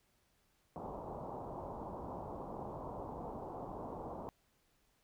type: low-pass noise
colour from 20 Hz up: white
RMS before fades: -45 dBFS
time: 0.76-4.29 s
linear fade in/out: 0 ms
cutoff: 1000 Hz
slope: 48 dB/octave
effects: pink hiss -75 dBFS RMS until 5.03 s